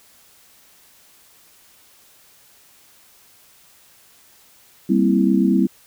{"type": "chord", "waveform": "sine", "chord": "C dominant seventh", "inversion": "second", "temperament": "equal", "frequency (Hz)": [196, 233.1, 261.6, 329.6], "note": ["G3", "Bb3", "C4", "E4"], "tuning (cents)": [0, 0, 0, 0], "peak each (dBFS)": [-17, -21, -19, -20], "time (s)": [4.89, 5.67], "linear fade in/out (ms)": 10, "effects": ["white hiss -52 dBFS RMS until 5.86 s"]}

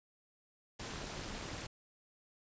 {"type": "noise with amplitude modulation", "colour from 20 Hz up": "pink", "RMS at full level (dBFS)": -40, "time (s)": [0.79, 1.67], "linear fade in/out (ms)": 10, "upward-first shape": "sine", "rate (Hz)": 227, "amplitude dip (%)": 80, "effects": ["resampled to 16000 Hz"]}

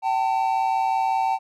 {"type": "tone pair together", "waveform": "triangle", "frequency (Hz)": [770, 895.4], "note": ["G5", "A5"], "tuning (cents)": [-31, 30], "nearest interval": "minor third", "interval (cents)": 261, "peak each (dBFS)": [-20, -21], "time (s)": [0.02, 1.39], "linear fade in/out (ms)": 50, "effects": []}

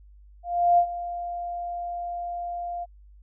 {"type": "tone with ADSR envelope", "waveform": "sine", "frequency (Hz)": 698.5, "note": "F5", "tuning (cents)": 0, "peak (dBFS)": -14, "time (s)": [0.43, 2.86], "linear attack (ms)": 350, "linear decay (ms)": 78, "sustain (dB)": -15, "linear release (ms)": 31, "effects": ["added 50 Hz sine -48 dBFS peak until 3.22 s"]}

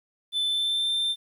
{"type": "tone with pitch glide", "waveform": "triangle", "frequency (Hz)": [3520, 3575], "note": ["A7", "A7"], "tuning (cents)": [0, 27], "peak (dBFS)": -22, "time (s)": [0.32, 1.16], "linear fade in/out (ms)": 50, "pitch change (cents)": 27, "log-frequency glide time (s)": [0.45, 0.92], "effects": ["10-bit"]}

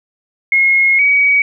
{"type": "tone pair in turn", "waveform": "sine", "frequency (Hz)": [2159, 2263], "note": ["C#7", "C#7"], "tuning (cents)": [-46, 35], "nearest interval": "minor second", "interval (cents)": 81, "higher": "second", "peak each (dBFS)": -8, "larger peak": "neither", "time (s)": [[0.52, 0.99], [0.99, 1.42]], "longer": "first", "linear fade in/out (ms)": 2, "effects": []}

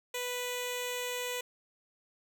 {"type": "tone with notch filter", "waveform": "10% pulse", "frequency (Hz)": 493.9, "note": "B4", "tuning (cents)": 0, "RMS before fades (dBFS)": -36, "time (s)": [0.14, 1.41], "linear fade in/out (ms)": 5, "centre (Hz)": 1300, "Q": 0.95, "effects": []}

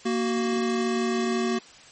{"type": "tone pair together", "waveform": "square", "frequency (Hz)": [233.1, 373.1], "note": ["A#3", "F#4"], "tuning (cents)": [0, 14], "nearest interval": "minor sixth", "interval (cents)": 814, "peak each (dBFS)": [-26, -27], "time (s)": [0.05, 1.59], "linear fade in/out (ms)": 10, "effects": ["white hiss -49 dBFS RMS until 1.91 s", "MP3 32 kbps"]}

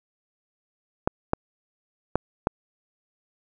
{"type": "clicks", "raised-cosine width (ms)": 1, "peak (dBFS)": -6, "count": 4, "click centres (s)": [1.075, 1.334, 2.156, 2.471], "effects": []}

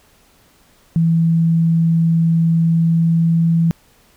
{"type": "tone with pitch glide", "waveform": "sine", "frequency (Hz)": [165.1, 166.06], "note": ["E3", "E3"], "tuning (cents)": [3, 13], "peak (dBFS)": -11, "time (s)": [0.96, 3.71], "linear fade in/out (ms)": 0, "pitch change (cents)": 10, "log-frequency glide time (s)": [2.57, 3.55], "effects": ["pink hiss -53 dBFS RMS until 4.16 s"]}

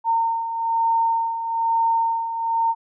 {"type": "beating tone pair", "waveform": "sine", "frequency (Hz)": [913, 914.1], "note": ["A#5", "A#5"], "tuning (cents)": [-36, -34], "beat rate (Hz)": 1.1, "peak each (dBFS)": [-26, -19], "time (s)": [0.04, 2.75], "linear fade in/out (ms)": 50, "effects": []}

